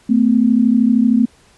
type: tone pair together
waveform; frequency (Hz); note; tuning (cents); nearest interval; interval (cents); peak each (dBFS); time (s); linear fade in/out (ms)
sine; 221.6 / 254.6; A3 / C4; +13 / -47; major second; 240; -12 / -13; 0.09-1.26; 10
effects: pink hiss -51 dBFS RMS until 1.57 s + resampled to 24000 Hz